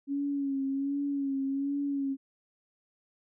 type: tone with vibrato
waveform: sine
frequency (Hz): 277.2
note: C#4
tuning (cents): 0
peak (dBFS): -28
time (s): 0.07-2.17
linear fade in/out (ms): 50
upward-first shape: sine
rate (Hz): 1.3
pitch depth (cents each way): 42
effects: none